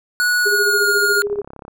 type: tone with pitch glide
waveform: square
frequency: 1464 to 1425.6 Hz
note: F#6 to F6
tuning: -19 to +35 cents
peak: -15 dBFS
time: 0.2-1.22 s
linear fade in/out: 0 ms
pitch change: -46 cents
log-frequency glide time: 0.39-0.88 s
type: tone with tremolo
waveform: sine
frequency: 408.9 Hz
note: G#4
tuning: 27 cents flat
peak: -16 dBFS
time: 0.45-1.42 s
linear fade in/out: 20 ms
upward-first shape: sine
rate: 14 Hz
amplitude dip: 75%
type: click train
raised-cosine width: 1 ms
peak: -22 dBFS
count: 15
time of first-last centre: 1.27-1.681 s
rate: 34.1 Hz
effects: none